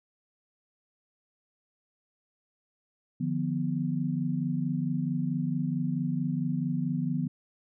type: chord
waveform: sine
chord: B diminished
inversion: first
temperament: equal with one note detuned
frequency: 150.09 / 174.61 / 246.9 Hz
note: D3 / F3 / B3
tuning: +38 / 0 / 0 cents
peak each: -31 dBFS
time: 3.2-7.28 s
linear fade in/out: 10 ms
effects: none